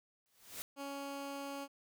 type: noise with exponential growth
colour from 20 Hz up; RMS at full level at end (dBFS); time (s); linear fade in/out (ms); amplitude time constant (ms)
white; -41; 0.26-0.62; 0; 77
type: tone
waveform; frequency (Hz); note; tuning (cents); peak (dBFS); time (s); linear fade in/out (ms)
15% pulse; 279; C#4; +11; -35; 0.76-1.68; 50
effects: none